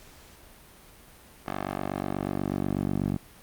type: tone with band-pass filter sweep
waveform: 10% pulse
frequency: 48.2 Hz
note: G1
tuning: 28 cents flat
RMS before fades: -30 dBFS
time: 1.46-3.17 s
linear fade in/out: 10 ms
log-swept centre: 980 to 200 Hz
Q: 0.82
effects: pink hiss -52 dBFS RMS until 3.42 s + Opus 48 kbps